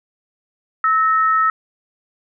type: tone pair together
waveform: sine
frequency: 1299.6 / 1847 Hz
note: E6 / A#6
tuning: -25 / -16 cents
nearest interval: tritone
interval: 609 cents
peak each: -13 / -22 dBFS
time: 0.84-1.5 s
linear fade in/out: 2 ms
effects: none